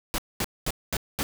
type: noise bursts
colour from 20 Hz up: pink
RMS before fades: -27 dBFS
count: 5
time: 0.14-1.23 s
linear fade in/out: 0 ms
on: 42 ms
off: 220 ms
effects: none